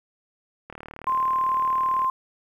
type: click train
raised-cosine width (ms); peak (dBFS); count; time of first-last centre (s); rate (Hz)
0.5; -23; 52; 0.7-2.046; 37.9
type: tone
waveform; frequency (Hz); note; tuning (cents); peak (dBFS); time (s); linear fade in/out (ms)
sine; 1047; C6; +1; -20; 1.07-2.1; 2
effects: 9-bit